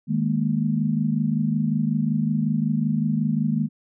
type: chord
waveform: sine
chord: D# suspended fourth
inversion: none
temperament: equal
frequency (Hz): 155.56 / 207.7 / 233.1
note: D#3 / G#3 / A#3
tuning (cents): 0 / 0 / 0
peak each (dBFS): -24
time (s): 0.07-3.69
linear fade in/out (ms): 50
effects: none